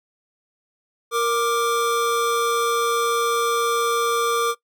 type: tone pair together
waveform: square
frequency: 466.5 / 1181 Hz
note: A#4 / D6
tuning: +1 / +9 cents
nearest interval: octave + major third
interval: 1608 cents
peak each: -22 dBFS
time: 1.11-4.55 s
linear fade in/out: 50 ms
effects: noise-tail reverb RT60 0.1 s tail -18 dB re dry